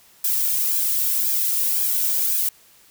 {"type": "noise with flanger", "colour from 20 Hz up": "violet", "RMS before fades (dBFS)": -21, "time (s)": [0.24, 2.49], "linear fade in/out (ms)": 5, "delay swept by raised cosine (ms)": [1.2, 2.2], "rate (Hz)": 1.9, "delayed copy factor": 1, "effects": ["white hiss -53 dBFS RMS until 2.9 s"]}